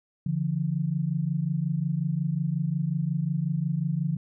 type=tone pair together; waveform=sine; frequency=144.56 / 170.1 Hz; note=D3 / F3; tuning=-27 / -45 cents; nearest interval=minor third; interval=282 cents; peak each=-27 dBFS; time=0.26-4.17 s; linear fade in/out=5 ms; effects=none